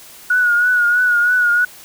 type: tone with vibrato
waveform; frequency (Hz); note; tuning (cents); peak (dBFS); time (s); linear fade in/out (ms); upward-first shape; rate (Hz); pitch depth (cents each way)
sine; 1455; F#6; -29; -11; 0.3-1.65; 5; triangle; 3.1; 53
effects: white hiss -40 dBFS RMS until 1.84 s